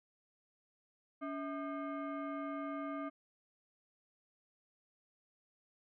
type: tone with frequency modulation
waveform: sine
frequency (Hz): 283.3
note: C#4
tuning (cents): +38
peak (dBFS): -38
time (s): 1.21-3.1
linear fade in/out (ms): 20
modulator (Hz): 931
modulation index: 1.1
effects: none